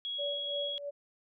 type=tone; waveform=sine; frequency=3322 Hz; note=G#7; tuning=in tune; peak=-34 dBFS; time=0.05-0.78 s; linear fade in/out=0 ms
type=tone with tremolo; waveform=sine; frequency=573 Hz; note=D5; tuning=43 cents flat; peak=-33 dBFS; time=0.18-0.91 s; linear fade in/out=20 ms; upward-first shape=sine; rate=3 Hz; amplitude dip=75%
effects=none